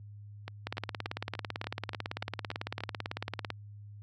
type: two click trains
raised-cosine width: 0.3 ms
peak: -23 / -18 dBFS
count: 9 / 52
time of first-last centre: 0.48-2.806 / 0.67-3.503 s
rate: 3.44 / 18 Hz
effects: added 103 Hz sine -45 dBFS peak until 4.02 s + high-pass 60 Hz 12 dB/octave